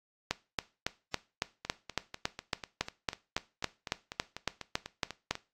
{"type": "two click trains", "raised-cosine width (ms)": 0.2, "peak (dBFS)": [-11, -21], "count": [19, 16], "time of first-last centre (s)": [[0.31, 5.31], [1.65, 5.354]], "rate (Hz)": [3.6, 4.05], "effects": ["noise-tail reverb RT60 0.3 s tail -18 dB re dry", "AAC 64 kbps"]}